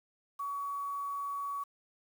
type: tone with quantisation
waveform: sine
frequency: 1129 Hz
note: C#6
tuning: 31 cents sharp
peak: -34 dBFS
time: 0.39-1.64 s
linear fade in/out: 10 ms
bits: 9
effects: none